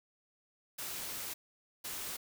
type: noise bursts at uneven times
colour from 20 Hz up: white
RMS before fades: -41 dBFS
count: 2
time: 0.78-1.34 / 1.84-2.17 s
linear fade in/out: 10 ms
effects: none